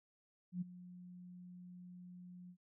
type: tone with ADSR envelope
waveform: sine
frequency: 179.2 Hz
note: F3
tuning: 45 cents sharp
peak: -35 dBFS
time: 0.52-2.57 s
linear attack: 93 ms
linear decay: 17 ms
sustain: -16 dB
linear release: 75 ms
effects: none